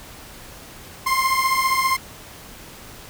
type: beating tone pair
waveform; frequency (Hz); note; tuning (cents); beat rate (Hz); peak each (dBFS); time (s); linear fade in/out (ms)
30% pulse; 1046.5 / 1061.5; C6 / C6; 0 / +25; 15; -18; 1.06-1.97; 10
effects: pink hiss -41 dBFS RMS until 3.09 s